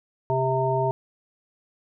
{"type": "harmonic tone with a mistuned harmonic", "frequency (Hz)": 130.81, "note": "C3", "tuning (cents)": 0, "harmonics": [1, 3, 5, 7], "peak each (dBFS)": [-26, -26, -26, -26], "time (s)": [0.3, 0.91], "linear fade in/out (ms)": 0, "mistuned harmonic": 3, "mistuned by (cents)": 20, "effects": []}